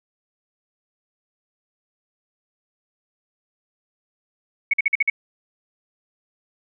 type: tone bursts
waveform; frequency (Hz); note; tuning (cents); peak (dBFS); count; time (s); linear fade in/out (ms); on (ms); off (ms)
sine; 2217; C#7; 0; -14; 6; 4.71-5.1; 5; 25; 48
effects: none

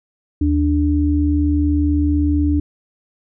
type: tone pair together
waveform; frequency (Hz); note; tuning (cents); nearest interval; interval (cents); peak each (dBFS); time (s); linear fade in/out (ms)
sine; 77.79 / 293.7; D#2 / D4; 0 / 0; octave + major seventh; 2300; -16; 0.41-2.6; 5
effects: none

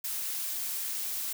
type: noise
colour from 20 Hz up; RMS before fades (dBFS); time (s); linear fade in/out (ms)
blue; -34; 0.04-1.33; 5
effects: none

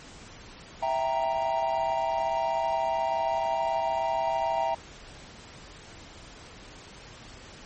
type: chord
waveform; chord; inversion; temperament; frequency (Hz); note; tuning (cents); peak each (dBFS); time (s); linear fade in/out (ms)
triangle; E diminished; none; equal; 659.3 / 784 / 932.3; E5 / G5 / Bb5; 0 / 0 / 0; -27 / -28 / -27; 0.82-4.75; 10
effects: pink hiss -47 dBFS RMS until 7.65 s + MP3 32 kbps

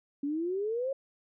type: exponential sweep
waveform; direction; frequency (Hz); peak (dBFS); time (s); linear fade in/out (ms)
sine; up; 277.2 to 554.4; -29; 0.23-0.93; 5
effects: none

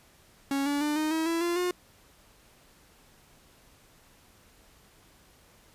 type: tone with pitch steps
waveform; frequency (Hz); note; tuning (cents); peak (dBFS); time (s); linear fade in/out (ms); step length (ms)
45% pulse; 276.5 / 286.9 / 297.7 / 308.9 / 320.6 / 332.6 / 345.2 / 358.2; C#4 / D4 / D4 / D#4 / E4 / E4 / F4 / F4; -4 / -40 / +24 / -12 / -48 / +16 / -20 / +44; -26; 0.51-1.71; 2; 150
effects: pink hiss -59 dBFS RMS until 5.74 s + resampled to 32000 Hz

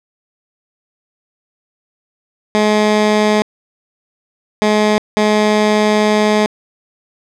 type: tone bursts at uneven times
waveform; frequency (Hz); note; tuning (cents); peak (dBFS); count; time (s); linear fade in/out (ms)
15% pulse; 212; G#3; +36; -4; 3; 2.55-3.42 / 4.62-4.98 / 5.17-6.46; 0
effects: low-pass 6000 Hz 12 dB/octave

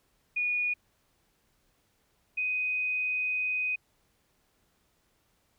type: tone pair in turn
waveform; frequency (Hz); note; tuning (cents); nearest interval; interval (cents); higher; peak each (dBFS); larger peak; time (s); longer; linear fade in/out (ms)
sine; 2454 / 2501; D#7 / D#7; -25 / +8; unison; 33; second; -26 / -27; first; 0.36-0.74 / 2.37-3.76; second; 10
effects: pink hiss -71 dBFS RMS until 5.58 s

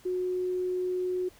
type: tone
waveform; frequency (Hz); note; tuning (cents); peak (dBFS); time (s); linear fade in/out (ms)
sine; 365; F#4; -24; -27; 0.05-1.29; 10
effects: pink hiss -57 dBFS RMS until 1.39 s

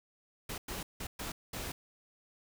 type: noise bursts at uneven times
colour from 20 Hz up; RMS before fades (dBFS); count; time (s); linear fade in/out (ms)
pink; -40; 5; 0.49-0.58 / 0.68-0.83 / 1-1.07 / 1.19-1.32 / 1.53-1.72; 5
effects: none

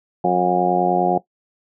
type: harmonic tone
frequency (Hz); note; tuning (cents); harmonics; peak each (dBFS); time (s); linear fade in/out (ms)
90; F#2; -47; 2 / 3 / 4 / 5 / 6 / 7 / 8 / 9; -23 / -29 / -21 / -28 / -24 / -29 / -19 / -23; 0.24-1.18; 5
effects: noise-tail reverb RT60 0.1 s tail -17 dB re dry

